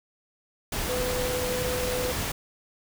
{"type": "tone in noise", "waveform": "sine", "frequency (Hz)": 500, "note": "B4", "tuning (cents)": 21, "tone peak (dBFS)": -28, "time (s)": [0.89, 2.12], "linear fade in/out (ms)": 5, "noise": "pink", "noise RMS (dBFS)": -30, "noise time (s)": [0.72, 2.32], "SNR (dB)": -1, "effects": []}